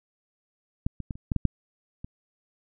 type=clicks; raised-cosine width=5 ms; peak=-13 / -22 / -19 / -30 / -13 / -12 / -8 / -24 dBFS; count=8; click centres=0.865 / 1.003 / 1.108 / 1.155 / 1.318 / 1.363 / 1.453 / 2.045 s; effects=none

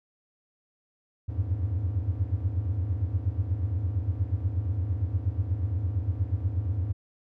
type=tone cluster; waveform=triangle; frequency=81.5 / 90 / 98.5 / 106 Hz; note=E2 / F#2 / G2 / G#2; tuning=-19 / -47 / +9 / +36 cents; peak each=-30 / -28 / -31 / -29 dBFS; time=1.28-6.93 s; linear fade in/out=20 ms; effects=none

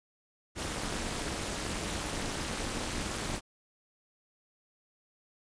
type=noise with amplitude modulation; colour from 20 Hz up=pink; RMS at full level=-31 dBFS; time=0.55-3.41 s; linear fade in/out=50 ms; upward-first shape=sine; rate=257 Hz; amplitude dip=95%; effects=resampled to 22050 Hz

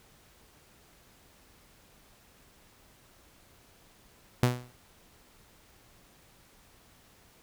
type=tone with exponential decay; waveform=sawtooth; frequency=123.47 Hz; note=B2; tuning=in tune; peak=-15 dBFS; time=4.43-4.72 s; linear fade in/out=0 ms; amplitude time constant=61 ms; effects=pink hiss -60 dBFS RMS until 7.42 s

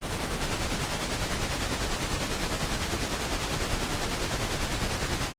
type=noise with tremolo; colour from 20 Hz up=pink; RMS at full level=-27 dBFS; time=0.01-5.33 s; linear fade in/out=50 ms; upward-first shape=triangle; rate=10 Hz; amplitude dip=50%; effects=low-pass 8000 Hz 12 dB/octave + Opus 32 kbps

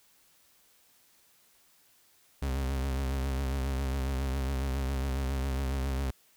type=tone with vibrato; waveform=40% pulse; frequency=66.9 Hz; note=C2; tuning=39 cents sharp; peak=-28 dBFS; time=2.42-6.11 s; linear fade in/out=5 ms; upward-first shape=triangle; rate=7.3 Hz; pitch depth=72 cents each way; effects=white hiss -64 dBFS RMS until 6.36 s

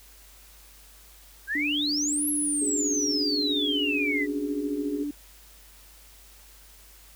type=exponential two-way sweep; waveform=sine; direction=up then down; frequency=1540 to 11400 to 1936 Hz; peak=-25 dBFS; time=1.47-4.27 s; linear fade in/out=50 ms; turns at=2.28 s
type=tone with pitch glide; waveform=sine; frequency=294.1 to 291.2 Hz; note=D4 to D4; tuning=+3 to -15 cents; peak=-28 dBFS; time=1.55-5.11 s; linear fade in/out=5 ms; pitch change=-18 cents; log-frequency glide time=3.36-4.35 s
type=chord; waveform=sine; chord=C# suspended fourth; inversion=none; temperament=just; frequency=277.2 / 369.6 / 415.8 Hz; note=C#4 / F#4 / G#4; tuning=0 / -2 / +2 cents; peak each=-35 / -38 / -33 dBFS; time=2.61-5.04 s; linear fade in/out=10 ms
effects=added 50 Hz sine -53 dBFS peak until 7.15 s + white hiss -53 dBFS RMS until 7.15 s

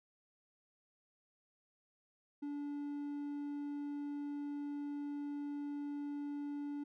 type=tone; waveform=triangle; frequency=288.8 Hz; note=D4; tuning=29 cents flat; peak=-37 dBFS; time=2.42-6.84 s; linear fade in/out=10 ms; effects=none

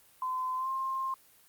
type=tone with pitch glide; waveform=sine; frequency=1025 to 1059.3 Hz; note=C6 to C6; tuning=-36 to +21 cents; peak=-30 dBFS; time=0.22-1.14 s; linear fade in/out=2 ms; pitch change=+57 cents; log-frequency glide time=0.56-0.69 s; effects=white hiss -61 dBFS RMS until 1.48 s + Opus 32 kbps

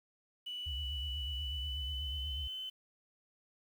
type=tone with pitch glide; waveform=sine; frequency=2960 to 3043 Hz; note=F#7 to F#7; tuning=0 to +48 cents; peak=-39 dBFS; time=0.46-2.7 s; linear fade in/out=10 ms; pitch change=+48 cents; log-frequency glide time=1.34-2.4 s
type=tone with vibrato; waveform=sine; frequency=69.7 Hz; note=C#2; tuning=10 cents sharp; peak=-38 dBFS; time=0.66-2.48 s; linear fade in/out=10 ms; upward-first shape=sine; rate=8.2 Hz; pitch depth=190 cents each way
effects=10-bit

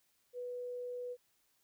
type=tone; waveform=sine; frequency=492.3 Hz; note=B4; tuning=6 cents flat; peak=-39 dBFS; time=0.33-1.17 s; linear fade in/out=50 ms; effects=white hiss -75 dBFS RMS until 1.63 s

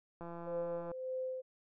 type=click train; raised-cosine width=1 ms; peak=-33 dBFS; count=121; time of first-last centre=0.21-0.916 s; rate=170 Hz
type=tone with tremolo; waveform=sine; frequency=516 Hz; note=C5; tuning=24 cents flat; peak=-35 dBFS; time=0.46-1.42 s; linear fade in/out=20 ms; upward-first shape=sine; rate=1.7 Hz; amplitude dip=55%
effects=none

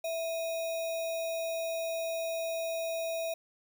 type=tone with sample-and-hold; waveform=sine; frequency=658 Hz; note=E5; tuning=3 cents flat; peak=-31 dBFS; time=0.04-3.34 s; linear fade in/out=5 ms; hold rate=3150 Hz; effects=none

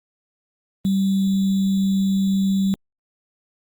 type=tone with sample-and-hold; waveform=sine; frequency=194 Hz; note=G3; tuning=18 cents flat; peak=-16 dBFS; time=0.85-2.74 s; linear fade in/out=0 ms; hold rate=3675 Hz; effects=Opus 24 kbps

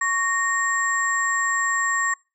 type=tone cluster; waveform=sine; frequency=1111 / 1852 / 7460 Hz; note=C#6 / A#6 / A#8; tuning=+4 / -12 / 0 cents; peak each=-24 / -22 / -28 dBFS; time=0.01-2.14 s; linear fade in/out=5 ms; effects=noise-tail reverb RT60 0.3 s tail -26 dB re dry

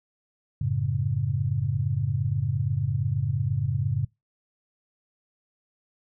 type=chord; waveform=sine; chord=F# minor; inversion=none; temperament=equal; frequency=92.5 / 110 / 138.59 Hz; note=F#2 / A2 / C#3; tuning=0 / 0 / 0 cents; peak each=-30 / -27 / -26 dBFS; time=0.61-4.05 s; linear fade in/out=5 ms; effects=noise-tail reverb RT60 0.2 s tail -24 dB re dry

